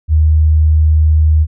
sine tone, 77.7 Hz, D#2, 2 cents flat, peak -6 dBFS, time 0.08-1.47 s, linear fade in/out 50 ms, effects none

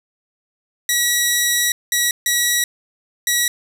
10% pulse tone bursts at uneven times, 1928 Hz, B6, 42 cents flat, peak -6 dBFS, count 4, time 0.89-1.72 / 1.92-2.11 / 2.26-2.64 / 3.27-3.48 s, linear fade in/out 2 ms, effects none

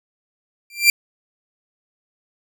sawtooth tone with exponential growth, 2366 Hz, D7, 12 cents sharp, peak -3 dBFS, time 0.7-0.9 s, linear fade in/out 2 ms, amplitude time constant 42 ms, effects none

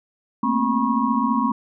sine tone cluster, 222 / 236.7 / 266 / 967 / 1091 Hz, A3 / A#3 / C4 / B5 / C#6, +16 / +27 / +29 / -37 / -28 cents, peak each -24 dBFS, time 0.43-1.52 s, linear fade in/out 5 ms, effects none

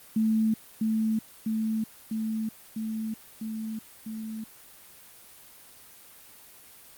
sine tone with echo, 220 Hz, A3, in tune, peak -21 dBFS, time 0.16-0.54 s, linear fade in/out 5 ms, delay 650 ms, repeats 6, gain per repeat -2 dB, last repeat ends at 4.44 s, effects white hiss -51 dBFS RMS until 6.97 s + Opus 32 kbps

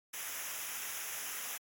white noise with comb filter, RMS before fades -41 dBFS, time 0.13-1.58 s, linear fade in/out 10 ms, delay 0.23 ms, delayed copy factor -0.75, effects AAC 64 kbps

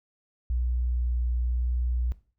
sine tone with vibrato, 60.7 Hz, B1, 29 cents flat, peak -24 dBFS, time 0.5-2.12 s, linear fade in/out 0 ms, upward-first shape sine, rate 0.99 Hz, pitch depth 10 cents each way, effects noise-tail reverb RT60 0.4 s tail -17 dB re dry

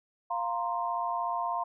sine chord, F suspended fourth, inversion none, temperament just, 698.5 / 931.3 / 1047.7 Hz, F5 / Bb5 / C6, 0 / -2 / +2 cents, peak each -33 dBFS, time 0.3-1.64 s, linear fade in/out 10 ms, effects none

